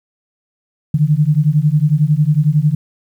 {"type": "beating tone pair", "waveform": "sine", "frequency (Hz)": [145.3, 156.3], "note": ["D3", "D#3"], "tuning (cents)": [-18, 8], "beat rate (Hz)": 11, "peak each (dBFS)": -13, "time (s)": [0.94, 2.75], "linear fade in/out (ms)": 5, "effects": ["8-bit"]}